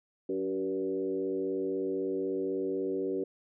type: tone with frequency modulation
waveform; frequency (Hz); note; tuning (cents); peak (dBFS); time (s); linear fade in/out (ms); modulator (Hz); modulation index
sine; 381.5; G4; -47; -29; 0.29-3.24; 5; 96.1; 1.1
effects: none